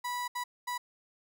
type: tone bursts at uneven times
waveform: 35% pulse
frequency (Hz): 981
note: B5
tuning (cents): -12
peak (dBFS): -31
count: 3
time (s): 0.04-0.28 / 0.35-0.44 / 0.67-0.78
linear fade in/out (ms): 10
effects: none